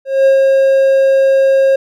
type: tone with ADSR envelope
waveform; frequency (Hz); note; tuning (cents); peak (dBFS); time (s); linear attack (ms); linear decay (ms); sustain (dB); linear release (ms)
triangle; 539; C#5; -49; -3; 0.05-1.76; 210; 110; -2; 6
effects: none